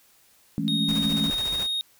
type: chord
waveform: sine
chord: A major seventh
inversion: second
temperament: equal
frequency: 164.81 / 207.7 / 220 / 277.2 Hz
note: E3 / G#3 / A3 / C#4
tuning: 0 / 0 / 0 / 0 cents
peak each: -29 dBFS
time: 0.58-1.3 s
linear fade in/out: 0 ms
type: tone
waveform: triangle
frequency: 3729 Hz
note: A#7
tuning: in tune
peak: -23 dBFS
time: 0.68-1.81 s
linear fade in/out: 0 ms
type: noise with tremolo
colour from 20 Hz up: pink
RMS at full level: -35 dBFS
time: 0.88-1.67 s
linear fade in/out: 10 ms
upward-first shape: square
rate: 14 Hz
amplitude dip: 45%
effects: white hiss -59 dBFS RMS until 1.99 s